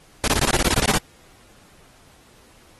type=noise bursts; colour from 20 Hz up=pink; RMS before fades=-19 dBFS; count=13; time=0.24-0.974 s; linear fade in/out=0 ms; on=38 ms; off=20 ms; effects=pink hiss -53 dBFS RMS until 2.79 s + AAC 32 kbps